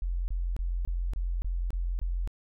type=tone bursts; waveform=sine; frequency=43.65 Hz; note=F1; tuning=in tune; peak=-27 dBFS; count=8; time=0.02-2.275 s; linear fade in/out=0 ms; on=260 ms; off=25 ms; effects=none